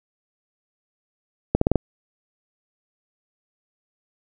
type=accelerating click train; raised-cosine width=2 ms; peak=-3 dBFS; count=5; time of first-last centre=1.55-1.757 s; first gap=64 ms; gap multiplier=0.86; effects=none